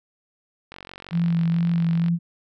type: click train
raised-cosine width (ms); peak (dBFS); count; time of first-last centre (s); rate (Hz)
0.3; -22; 64; 0.72-2.084; 46.2
type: tone with vibrato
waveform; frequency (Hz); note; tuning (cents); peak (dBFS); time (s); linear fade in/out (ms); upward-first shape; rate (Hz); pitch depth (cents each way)
sine; 168.4; E3; +37; -18; 1.11-2.19; 50; sine; 2.2; 19
effects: none